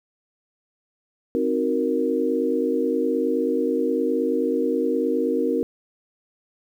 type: chord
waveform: sine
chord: C half-diminished seventh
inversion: none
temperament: equal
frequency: 261.6 / 311.1 / 370 / 466.2 Hz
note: C4 / Eb4 / Gb4 / Bb4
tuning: 0 / 0 / 0 / 0 cents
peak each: -25 / -26 / -27 / -23 dBFS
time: 1.35-5.63 s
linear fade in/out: 0 ms
effects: 9-bit